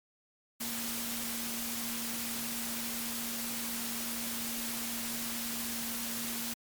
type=tone in noise; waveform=sine; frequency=233.1 Hz; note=A#3; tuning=in tune; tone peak=-41 dBFS; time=0.6-6.54 s; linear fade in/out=10 ms; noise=white; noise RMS=-37 dBFS; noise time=0.6-6.54 s; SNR=-7 dB; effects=MP3 96 kbps